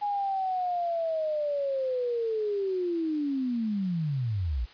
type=linear sweep; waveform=sine; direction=down; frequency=830.6 to 51.91 Hz; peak=-26 dBFS; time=0.01-4.66 s; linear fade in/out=20 ms; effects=white hiss -52 dBFS RMS until 4.73 s + resampled to 11025 Hz

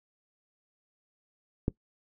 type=click; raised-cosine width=3 ms; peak=-13 dBFS; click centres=1.681 s; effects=noise-tail reverb RT60 0.1 s tail -21 dB re dry

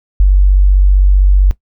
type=tone; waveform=sine; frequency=47.75 Hz; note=G1; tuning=45 cents flat; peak=-4 dBFS; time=0.2-1.51 s; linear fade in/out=0 ms; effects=noise-tail reverb RT60 0.1 s tail -17 dB re dry

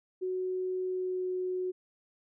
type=tone with pitch glide; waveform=sine; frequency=370 to 367.4 Hz; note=F#4 to F#4; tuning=0 to -12 cents; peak=-30 dBFS; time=0.21-1.72 s; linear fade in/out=20 ms; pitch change=-12 cents; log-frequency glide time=0.86-1.29 s; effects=none

